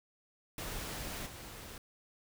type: noise with level steps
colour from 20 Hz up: pink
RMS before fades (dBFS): -41 / -48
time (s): 0.58-1.78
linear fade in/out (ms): 2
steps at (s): 1.25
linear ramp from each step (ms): 20
effects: none